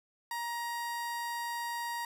30% pulse tone, 944 Hz, A#5, 22 cents sharp, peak -32 dBFS, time 0.31-2.05 s, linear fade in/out 2 ms, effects none

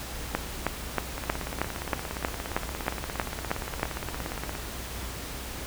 two click trains, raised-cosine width 0.5 ms, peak -18 / -9 dBFS, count 59 / 12, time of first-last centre 1.18-4.552 / 0.35-3.831 s, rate 17.2 / 3.16 Hz, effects added 60 Hz sine -40 dBFS peak until 5.66 s + pink hiss -38 dBFS RMS until 5.66 s

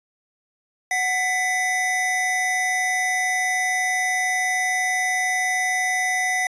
square tone pair together, 741 / 1992 Hz, F#5 / B6, +2 / +14 cents, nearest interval octave + perfect fourth, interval 1712 cents, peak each -26 / -22 dBFS, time 0.91-6.47 s, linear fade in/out 2 ms, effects resampled to 22050 Hz

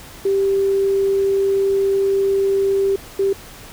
sine tone bursts at uneven times, 392 Hz, G4, in tune, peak -14 dBFS, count 2, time 0.25-2.96 / 3.19-3.33 s, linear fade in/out 5 ms, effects pink hiss -39 dBFS RMS until 3.72 s

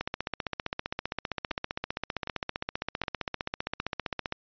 two click trains, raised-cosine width 0.3 ms, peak -14 / -17 dBFS, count 67 / 4, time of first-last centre 0.01-4.324 / 1.51-3.8 s, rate 15.3 / 1.31 Hz, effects resampled to 11025 Hz

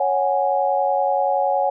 sine chord, C# suspended fourth, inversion none, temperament equal, 554.4 / 740 / 830.6 Hz, C#5 / F#5 / G#5, 0 / 0 / 0 cents, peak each -21 dBFS, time 0-1.7 s, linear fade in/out 5 ms, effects none

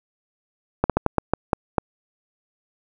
slowing click train, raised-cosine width 1 ms, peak -3 dBFS, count 8, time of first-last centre 0.84-1.782 s, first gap 57 ms, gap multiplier 1.28, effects none

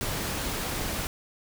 pink noise, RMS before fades -31 dBFS, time 0.01-1.07 s, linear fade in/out 0 ms, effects none

